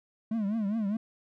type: tone with vibrato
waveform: triangle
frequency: 212 Hz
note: G#3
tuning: 36 cents sharp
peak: -25 dBFS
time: 0.31-0.97 s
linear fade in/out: 5 ms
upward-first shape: triangle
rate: 4.9 Hz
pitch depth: 170 cents each way
effects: none